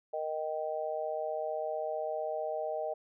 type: chord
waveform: sine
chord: Eb major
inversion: second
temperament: just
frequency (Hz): 466.7 / 622.3 / 777.8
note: Bb4 / Eb5 / G5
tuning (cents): +2 / 0 / -14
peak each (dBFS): -39 / -34 / -39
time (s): 0.13-2.94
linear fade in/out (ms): 10
effects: none